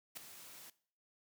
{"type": "noise with ADSR envelope", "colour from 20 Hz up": "white", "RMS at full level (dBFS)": -42, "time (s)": [0.15, 0.7], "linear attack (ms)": 22, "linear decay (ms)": 4, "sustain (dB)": -12, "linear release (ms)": 3, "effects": ["noise-tail reverb RT60 0.5 s tail -19 dB re dry", "high-pass 100 Hz 12 dB/octave"]}